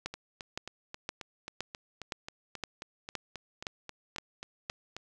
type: two click trains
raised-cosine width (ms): 0.2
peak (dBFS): -17 / -23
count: 10 / 19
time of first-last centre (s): 0.06-4.699 / 0.14-4.966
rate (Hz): 1.94 / 3.73
effects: none